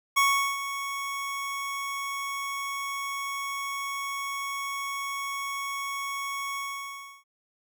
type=tone with ADSR envelope; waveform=25% pulse; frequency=1108.7 Hz; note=C#6; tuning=in tune; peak=-15 dBFS; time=0.16-7.24 s; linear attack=16 ms; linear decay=390 ms; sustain=-12 dB; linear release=670 ms; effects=none